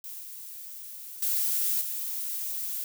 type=noise with level steps; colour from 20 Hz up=violet; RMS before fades=-40 / -42 / -27 / -33 dBFS; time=0.04-2.84 s; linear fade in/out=2 ms; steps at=0.2 / 1.22 / 1.81 s; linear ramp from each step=5 ms; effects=none